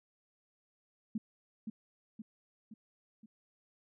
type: tone with echo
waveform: sine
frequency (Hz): 219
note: A3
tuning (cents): -8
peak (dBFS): -32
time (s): 1.15-1.18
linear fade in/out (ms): 5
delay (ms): 520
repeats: 4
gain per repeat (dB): -5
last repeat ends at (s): 3.26
effects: none